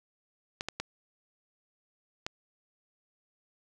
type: clicks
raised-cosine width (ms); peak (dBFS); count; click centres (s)
0.2; -16; 4; 0.609 / 0.686 / 0.8 / 2.265
effects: none